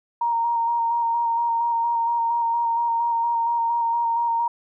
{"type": "tone with vibrato", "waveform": "sine", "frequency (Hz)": 932.3, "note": "A#5", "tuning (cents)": 0, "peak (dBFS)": -19, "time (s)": [0.21, 4.48], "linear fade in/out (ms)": 5, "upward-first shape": "square", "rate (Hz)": 4.3, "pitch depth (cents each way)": 16, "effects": []}